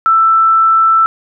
sine tone, 1327 Hz, E6, 11 cents sharp, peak -6 dBFS, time 0.06-1.06 s, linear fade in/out 0 ms, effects none

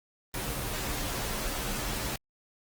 pink noise with comb filter, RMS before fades -33 dBFS, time 0.34-2.16 s, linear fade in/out 2 ms, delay 12 ms, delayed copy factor -0.7, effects Opus 24 kbps

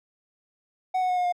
triangle tone with pitch steps, 744 / 735.5 / 727 / 718.7 / 710.4 Hz, F#5 / F#5 / F#5 / F5 / F5, +9 / -11 / -31 / +49 / +29 cents, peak -20 dBFS, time 0.94-1.325 s, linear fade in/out 10 ms, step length 77 ms, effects none

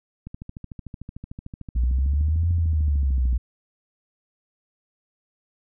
click train, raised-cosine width 5 ms, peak -23 dBFS, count 42, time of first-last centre 0.27-3.33 s, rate 13.4 Hz
sine exponential two-way sweep, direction up then down, 58 to 86.9 to 58.9 Hz, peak -18 dBFS, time 1.75-3.38 s, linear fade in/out 10 ms, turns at 2.51 s
effects none

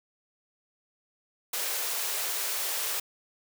white high-pass noise, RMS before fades -31 dBFS, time 1.53-3 s, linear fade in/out 5 ms, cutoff 380 Hz, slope 48 dB/octave, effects none

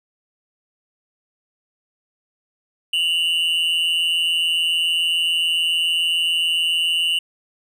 triangle tone pair together, 2793 / 2960 Hz, F7 / F#7, -1 / 0 cents, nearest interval minor second, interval 101 cents, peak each -19 / -18 dBFS, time 2.93-7.19 s, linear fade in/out 5 ms, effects none

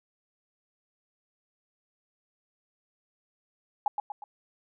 sine tone with echo, 829 Hz, G#5, 3 cents flat, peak -21 dBFS, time 3.86-3.88 s, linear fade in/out 2 ms, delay 120 ms, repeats 3, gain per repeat -6 dB, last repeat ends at 4.24 s, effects none

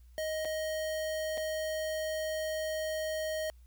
square tone with dropouts, 626 Hz, D#5, 10 cents sharp, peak -33 dBFS, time 0.18-3.5 s, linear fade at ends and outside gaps 0 ms, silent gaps 0.449-0.454 / 1.374-1.378 s, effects added 60 Hz sine -53 dBFS peak until 3.66 s + white hiss -73 dBFS RMS until 3.66 s

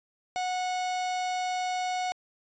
45% pulse tone, 733 Hz, F#5, 16 cents flat, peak -28 dBFS, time 0.36-2.12 s, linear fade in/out 0 ms, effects resampled to 16000 Hz

